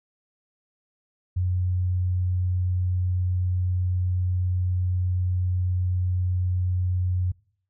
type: tone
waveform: sine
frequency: 90.8 Hz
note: F#2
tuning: 32 cents flat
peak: -21 dBFS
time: 1.36-7.32 s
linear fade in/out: 10 ms
effects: noise-tail reverb RT60 0.6 s tail -24 dB re dry